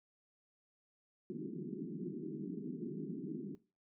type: band-pass noise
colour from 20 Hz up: pink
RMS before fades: -43 dBFS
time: 1.3-3.55 s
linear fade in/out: 0 ms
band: 150 to 400 Hz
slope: 96 dB/octave
effects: noise-tail reverb RT60 0.3 s tail -17 dB re dry